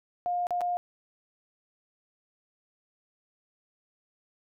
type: tone with dropouts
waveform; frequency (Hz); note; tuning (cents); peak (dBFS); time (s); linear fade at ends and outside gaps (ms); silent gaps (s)
sine; 709; F5; +26; -26; 0.26-0.77; 0; 0.469-0.507 / 0.608-0.615
effects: none